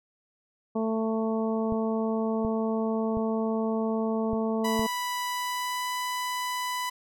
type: harmonic tone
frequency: 222.1 Hz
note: A3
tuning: 16 cents sharp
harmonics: 1 / 2 / 3 / 4 / 5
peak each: -27 / -30 / -34 / -38 / -40 dBFS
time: 0.75-4.87 s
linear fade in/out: 10 ms
type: clicks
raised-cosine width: 5 ms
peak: -23 dBFS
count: 5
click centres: 1.723 / 2.449 / 3.171 / 4.333 / 4.794 s
type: tone with pitch glide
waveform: sawtooth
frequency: 987.8 to 995.8 Hz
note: B5 to B5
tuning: 0 to +14 cents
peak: -25 dBFS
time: 4.64-6.9 s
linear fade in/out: 10 ms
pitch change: +14 cents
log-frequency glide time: 5.25-5.89 s
effects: none